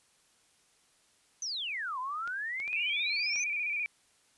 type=exponential two-way sweep; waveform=sine; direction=down then up; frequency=6272 to 987.8 to 6272 Hz; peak=-33 dBFS; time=1.42-3.44 s; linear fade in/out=2 ms; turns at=1.99 s
type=clicks; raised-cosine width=0.2 ms; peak=-29 dBFS; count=4; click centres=2.276 / 2.601 / 2.678 / 3.358 s
type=tone with vibrato; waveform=sine; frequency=2386 Hz; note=D7; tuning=27 cents sharp; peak=-30 dBFS; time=2.73-3.86 s; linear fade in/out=0 ms; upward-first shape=square; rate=15 Hz; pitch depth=48 cents each way
effects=white hiss -67 dBFS RMS until 4.37 s + resampled to 24000 Hz